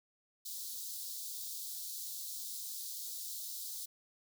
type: high-pass noise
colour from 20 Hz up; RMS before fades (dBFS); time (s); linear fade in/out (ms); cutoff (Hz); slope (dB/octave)
white; -43; 0.45-3.86; 10; 3700; 48
effects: none